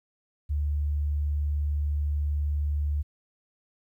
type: tone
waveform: sine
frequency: 73.42 Hz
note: D2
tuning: in tune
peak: -24 dBFS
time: 0.49-3.03 s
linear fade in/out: 20 ms
effects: 11-bit